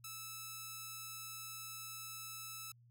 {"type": "tone", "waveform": "5% pulse", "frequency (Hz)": 1310, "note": "E6", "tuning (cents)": -11, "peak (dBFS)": -34, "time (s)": [0.04, 2.72], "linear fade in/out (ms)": 5, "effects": ["added 119 Hz sine -62 dBFS peak until 2.9 s"]}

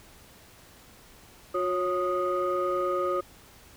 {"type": "tone cluster", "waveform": "sine", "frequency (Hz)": [360.8, 549, 1242], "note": ["F#4", "C#5", "D#6"], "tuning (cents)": [-44, -17, -3], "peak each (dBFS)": -28, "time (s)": [1.54, 3.21], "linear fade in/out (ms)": 10, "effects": ["tanh soft clip ceiling -19 dBFS", "pink hiss -53 dBFS RMS until 3.76 s"]}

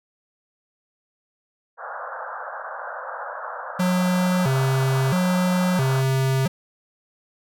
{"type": "band-pass noise", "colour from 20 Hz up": "white", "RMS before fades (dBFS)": -33, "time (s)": [1.77, 6.04], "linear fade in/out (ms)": 50, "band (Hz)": [500, 1600], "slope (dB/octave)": 96}
{"type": "tone with vibrato", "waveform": "square", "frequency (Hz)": 155.56, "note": "D#3", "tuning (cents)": 0, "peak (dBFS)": -19, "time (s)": [3.79, 6.48], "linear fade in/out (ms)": 10, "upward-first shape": "square", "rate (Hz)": 0.75, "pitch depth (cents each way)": 270}
{"effects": []}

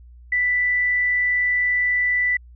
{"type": "tone", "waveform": "sine", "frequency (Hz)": 1979, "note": "B6", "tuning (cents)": 3, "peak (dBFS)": -17, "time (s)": [0.32, 2.37], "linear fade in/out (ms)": 5, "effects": ["added 60 Hz sine -42 dBFS peak until 2.55 s"]}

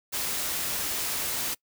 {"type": "noise", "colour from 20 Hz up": "white", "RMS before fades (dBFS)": -30, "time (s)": [0.12, 1.55], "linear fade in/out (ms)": 20, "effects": ["noise-tail reverb RT60 0.1 s tail -24 dB re dry"]}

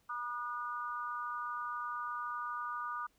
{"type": "tone with amplitude modulation", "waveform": "sine", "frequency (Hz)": 1213, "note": "D#6", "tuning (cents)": -44, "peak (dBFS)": -32, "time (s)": [0.09, 3.07], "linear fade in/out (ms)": 10, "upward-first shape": "sine", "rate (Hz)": 248, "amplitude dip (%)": 100, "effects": ["pink hiss -73 dBFS RMS until 3.18 s"]}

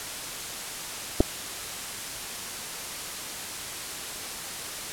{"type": "clicks", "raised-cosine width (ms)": 2, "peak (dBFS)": -6, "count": 2, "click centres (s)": [1.204, 1.207], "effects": ["white hiss -35 dBFS RMS until 4.92 s", "low-pass 11000 Hz 12 dB/octave"]}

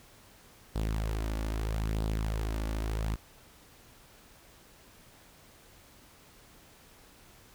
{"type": "tone with flanger", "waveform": "sawtooth", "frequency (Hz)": 53.8, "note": "A1", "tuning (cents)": -38, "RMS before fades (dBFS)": -32, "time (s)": [0.75, 3.16], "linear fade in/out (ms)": 10, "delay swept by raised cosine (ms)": [0.22, 3.52], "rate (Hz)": 0.78, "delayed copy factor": 0.5, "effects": ["pink hiss -57 dBFS RMS until 7.54 s"]}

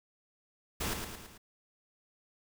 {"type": "noise with echo", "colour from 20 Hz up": "pink", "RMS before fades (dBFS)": -34, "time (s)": [0.8, 0.94], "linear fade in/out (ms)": 10, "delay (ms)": 110, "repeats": 4, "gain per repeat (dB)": -5, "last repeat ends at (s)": 1.38, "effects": []}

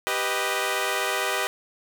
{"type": "chord", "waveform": "10% pulse", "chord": "G augmented", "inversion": "none", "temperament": "equal", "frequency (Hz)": [392, 493.9, 622.3], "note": ["G4", "B4", "D#5"], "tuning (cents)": [0, 0, 0], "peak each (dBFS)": -20, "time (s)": [0.07, 1.47], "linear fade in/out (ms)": 0, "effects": []}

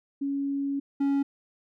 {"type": "tone pair in turn", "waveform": ["sine", "triangle"], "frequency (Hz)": [278.7, 278.7], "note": ["C#4", "C#4"], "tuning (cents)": [9, 9], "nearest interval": "unison", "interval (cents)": 0, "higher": "neither", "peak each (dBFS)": [-26, -20], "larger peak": "second", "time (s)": [[0.21, 0.8], [1, 1.23]], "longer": "first", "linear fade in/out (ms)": 10, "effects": []}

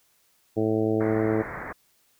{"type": "harmonic tone", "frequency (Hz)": 109.4, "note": "A2", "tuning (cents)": -9, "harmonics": [1, 2, 3, 4, 5, 6, 7], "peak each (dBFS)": [-30, -30, -25, -26, -33, -34, -39], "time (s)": [0.56, 1.43], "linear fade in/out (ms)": 20}
{"type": "low-pass noise", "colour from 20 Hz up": "white", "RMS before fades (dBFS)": -36, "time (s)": [1, 1.73], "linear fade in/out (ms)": 10, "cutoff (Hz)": 2100, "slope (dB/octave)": 96}
{"effects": ["white hiss -65 dBFS RMS until 2.19 s"]}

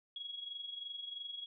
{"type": "tone with amplitude modulation", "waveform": "sine", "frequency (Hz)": 3322, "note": "G#7", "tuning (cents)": 0, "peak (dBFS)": -39, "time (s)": [0.16, 1.46], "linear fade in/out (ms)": 2, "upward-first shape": "sine", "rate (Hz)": 23, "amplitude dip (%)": 65, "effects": []}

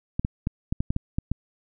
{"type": "clicks", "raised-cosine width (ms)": 5, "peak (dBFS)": -12, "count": 9, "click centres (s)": [0.195, 0.249, 0.471, 0.725, 0.805, 0.905, 0.964, 1.185, 1.316], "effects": []}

